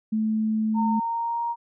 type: tone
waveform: sine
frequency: 218 Hz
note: A3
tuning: 16 cents flat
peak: -21 dBFS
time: 0.12-1 s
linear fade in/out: 10 ms
type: tone with pitch glide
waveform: sine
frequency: 916 to 938 Hz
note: A#5 to A#5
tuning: -31 to +11 cents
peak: -24 dBFS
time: 0.74-1.56 s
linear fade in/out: 50 ms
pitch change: +42 cents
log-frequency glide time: 0.91-1.44 s
effects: none